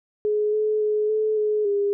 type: tone with pitch steps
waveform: sine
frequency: 421.6 / 428.3 / 424.2 / 432.1 / 424.1 / 404.7 Hz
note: G#4 / A4 / G#4 / A4 / G#4 / G#4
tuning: +26 / -47 / +37 / -31 / +36 / -45 cents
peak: -19 dBFS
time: 0.25-1.93 s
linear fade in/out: 0 ms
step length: 280 ms
effects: none